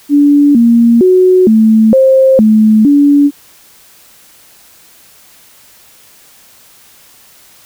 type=tone with pitch steps; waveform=sine; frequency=288.3 / 233.7 / 369 / 220 / 529 / 216.6 / 286.5 Hz; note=D4 / A#3 / F#4 / A3 / C5 / A3 / D4; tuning=-32 / +5 / -5 / 0 / +19 / -27 / -43 cents; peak=-3 dBFS; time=0.09-3.31 s; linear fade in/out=50 ms; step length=460 ms; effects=white hiss -42 dBFS RMS until 7.65 s